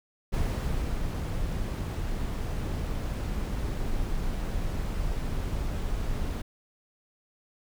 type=noise with ADSR envelope; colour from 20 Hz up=brown; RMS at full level=-26 dBFS; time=0.32-6.42 s; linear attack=20 ms; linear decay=650 ms; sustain=-4 dB; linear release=8 ms; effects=none